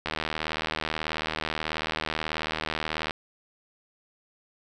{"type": "click train", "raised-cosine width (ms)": 0.3, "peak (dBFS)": -12, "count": 240, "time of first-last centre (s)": [0.06, 3.108], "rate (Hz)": 78.4, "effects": []}